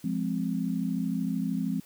sine chord, F minor, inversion none, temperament equal with one note detuned, 174.61 / 207.7 / 260.6 Hz, F3 / Ab3 / C4, 0 / 0 / -7 cents, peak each -31 dBFS, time 0.04-1.8 s, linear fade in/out 5 ms, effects white hiss -56 dBFS RMS until 1.85 s

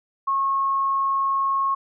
sine tone, 1090 Hz, C#6, 29 cents flat, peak -19 dBFS, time 0.27-1.75 s, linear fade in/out 10 ms, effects none

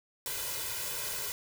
white noise with comb filter, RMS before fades -36 dBFS, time 0.26-1.32 s, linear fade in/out 0 ms, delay 2 ms, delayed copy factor +0.85, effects none

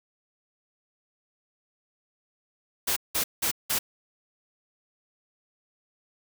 white noise bursts, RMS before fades -26 dBFS, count 4, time 2.87-3.79 s, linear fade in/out 10 ms, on 95 ms, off 180 ms, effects none

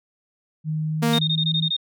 sine tone with pitch glide, 155.56 to 161.33 Hz, D#3 to E3, 0 to -37 cents, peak -22 dBFS, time 0.64-1.71 s, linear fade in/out 50 ms, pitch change +63 cents, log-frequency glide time 0.88-1.55 s
sawtooth tone, 233.1 Hz, A#3, in tune, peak -15 dBFS, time 1.02-1.19 s, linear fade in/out 10 ms
sine tone bursts, 3683 Hz, A#7, 22 cents flat, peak -20 dBFS, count 8, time 1.13-1.766 s, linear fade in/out 5 ms, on 62 ms, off 20 ms
effects none

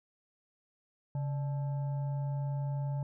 sine tone with frequency modulation, 138.59 Hz, C#3, in tune, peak -31 dBFS, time 1.15-3.03 s, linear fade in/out 2 ms, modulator 731 Hz, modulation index 0.29, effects none

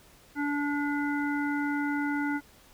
harmonic tone, 289.3 Hz, D4, 26 cents flat, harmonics 1 / 3 / 5 / 7, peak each -28 / -36 / -34 / -39 dBFS, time 0.35-2.41 s, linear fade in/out 50 ms, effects pink hiss -57 dBFS RMS until 2.73 s

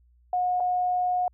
sine tone with dropouts, 724 Hz, F#5, 38 cents flat, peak -22 dBFS, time 0.33-1.28 s, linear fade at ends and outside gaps 2 ms, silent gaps 0.6-0.604 s, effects added 60 Hz sine -57 dBFS peak until 1.33 s

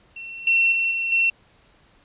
sine tone with level steps, 2711 Hz, E7, 48 cents sharp, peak -33 / -15 / -19 / -22 / -16 dBFS, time 0.16-1.3 s, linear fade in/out 5 ms, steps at 0.47 / 0.72 / 0.91 / 1.12 s, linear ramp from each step 2 ms, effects pink hiss -57 dBFS RMS until 2.04 s + resampled to 8000 Hz

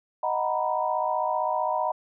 sine chord, B major seventh, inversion first, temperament equal, 622.3 / 740 / 932.3 / 987.8 Hz, D#5 / F#5 / A#5 / B5, 0 / 0 / 0 / 0 cents, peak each -29 dBFS, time 0.23-1.92 s, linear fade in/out 5 ms, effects none

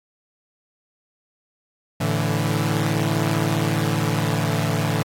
sawtooth chord, A suspended fourth, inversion none, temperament equal with one note detuned, 110 / 145.15 / 164.81 Hz, A2 / D3 / E3, 0 / -20 / 0 cents, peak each -20 dBFS, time 2-5.03 s, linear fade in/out 10 ms, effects AAC 48 kbps

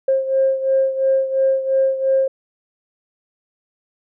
sine beating tone pair, 533 / 535.9 Hz, C5 / C5, +32 / +41 cents, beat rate 2.9 Hz, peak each -15 / -20 dBFS, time 0.08-2.28 s, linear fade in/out 5 ms, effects tanh soft clip ceiling -7 dBFS

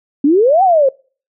sine exponential two-way sweep, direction up then down, 270 to 790 to 517 Hz, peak -7 dBFS, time 0.24-0.89 s, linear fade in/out 5 ms, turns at 0.63 s, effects noise-tail reverb RT60 0.4 s tail -26 dB re dry

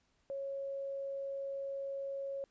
sine tone, 550 Hz, C#5, 14 cents flat, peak -37 dBFS, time 0.3-2.44 s, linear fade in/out 0 ms, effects pink hiss -75 dBFS RMS until 2.5 s + resampled to 16000 Hz

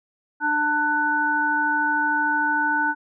harmonic tone, 297.8 Hz, D4, 24 cents sharp, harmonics 1 / 3 / 5, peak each -29 / -23 / -21 dBFS, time 0.4-2.95 s, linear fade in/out 50 ms, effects none

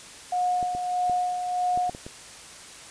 sine tone with tremolo, 722 Hz, F#5, 43 cents flat, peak -21 dBFS, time 0.32-1.9 s, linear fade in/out 5 ms, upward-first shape sine, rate 1.6 Hz, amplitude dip 50%
clicks, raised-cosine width 2 ms, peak -24 dBFS, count 7, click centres 0.628 / 0.75 / 1.097 / 1.775 / 1.895 / 1.949 / 2.065 s
effects white hiss -44 dBFS RMS until 2.9 s + resampled to 22050 Hz

